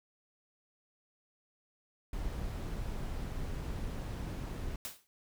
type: noise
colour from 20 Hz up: brown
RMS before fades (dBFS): -38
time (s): 2.13-4.76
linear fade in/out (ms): 2
type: noise with exponential decay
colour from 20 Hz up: white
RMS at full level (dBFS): -38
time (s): 4.85-5.07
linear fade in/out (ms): 0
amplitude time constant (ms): 47
effects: none